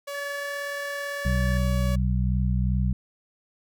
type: tone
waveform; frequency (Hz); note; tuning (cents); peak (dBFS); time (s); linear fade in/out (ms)
sawtooth; 567; C#5; +39; -28; 0.07-1.96; 10
type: tone with pitch glide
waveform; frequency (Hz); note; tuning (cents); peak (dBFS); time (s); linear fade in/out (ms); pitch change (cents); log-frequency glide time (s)
triangle; 1725 to 1739; A6 to A6; -35 to -21; -31; 0.14-1.58; 10; +14; 0.34-0.52
type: harmonic tone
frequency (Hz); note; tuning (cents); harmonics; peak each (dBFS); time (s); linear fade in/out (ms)
62.6; B1; +24; 1 / 2 / 3; -23 / -26 / -28; 1.25-2.93; 5
effects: none